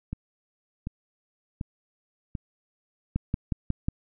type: two click trains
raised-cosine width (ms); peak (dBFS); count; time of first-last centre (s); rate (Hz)
5; -19 / -13; 4 / 5; 0.13-2.352 / 3.16-3.885; 1.35 / 5.52
effects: none